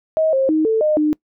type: tone with pitch steps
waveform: sine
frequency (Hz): 634 / 534 / 312.7 / 443.3 / 611 / 303.2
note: D#5 / C5 / D#4 / A4 / D#5 / D#4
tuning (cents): +32 / +35 / +9 / +13 / -32 / -45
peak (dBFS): -13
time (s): 0.17-1.13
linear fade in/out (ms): 0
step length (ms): 160
effects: noise-tail reverb RT60 0.1 s tail -24 dB re dry